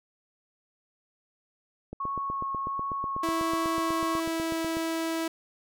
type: click train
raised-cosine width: 2 ms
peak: -24 dBFS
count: 24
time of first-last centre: 1.93-4.77 s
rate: 8.1 Hz
type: tone with vibrato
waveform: sine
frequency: 1099 Hz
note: C#6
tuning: 15 cents flat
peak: -29 dBFS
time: 2-4.2 s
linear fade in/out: 5 ms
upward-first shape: sine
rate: 1.4 Hz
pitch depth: 10 cents each way
type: tone with pitch glide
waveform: sawtooth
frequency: 329.1 to 326.8 Hz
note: E4 to E4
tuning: -3 to -15 cents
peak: -24 dBFS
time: 3.23-5.28 s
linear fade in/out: 5 ms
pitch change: -12 cents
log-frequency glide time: 3.67-4.57 s
effects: none